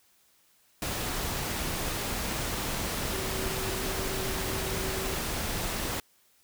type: tone in noise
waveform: sine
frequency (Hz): 381.1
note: G4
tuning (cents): -49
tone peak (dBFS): -37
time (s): 3.12-5.15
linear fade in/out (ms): 2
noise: pink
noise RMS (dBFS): -32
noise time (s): 0.82-6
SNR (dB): -8
effects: white hiss -65 dBFS RMS until 6.43 s